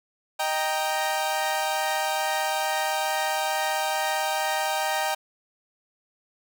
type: chord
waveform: sawtooth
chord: Eb major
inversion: none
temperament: equal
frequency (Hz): 622.3 / 784 / 932.3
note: Eb5 / G5 / Bb5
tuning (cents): 0 / 0 / 0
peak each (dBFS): -26 / -23 / -26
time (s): 0.39-5.15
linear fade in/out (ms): 10
effects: none